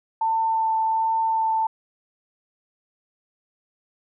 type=tone with vibrato; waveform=sine; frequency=892 Hz; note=A5; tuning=23 cents sharp; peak=-19 dBFS; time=0.21-1.67 s; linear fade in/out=5 ms; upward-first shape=sine; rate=1.3 Hz; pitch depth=9 cents each way; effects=none